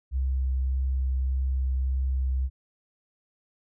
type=tone with vibrato; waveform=sine; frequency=65.41 Hz; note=C2; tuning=in tune; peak=-23 dBFS; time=0.11-2.5 s; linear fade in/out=50 ms; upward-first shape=triangle; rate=1.7 Hz; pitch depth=12 cents each way; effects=none